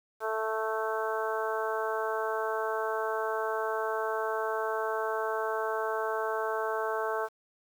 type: harmonic tone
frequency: 220 Hz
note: A3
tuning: in tune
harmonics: 2 / 3 / 4 / 5 / 6 / 7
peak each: -33 / -35 / -36 / -37 / -38 / -38 dBFS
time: 0.2-7.29 s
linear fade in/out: 50 ms
effects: 9-bit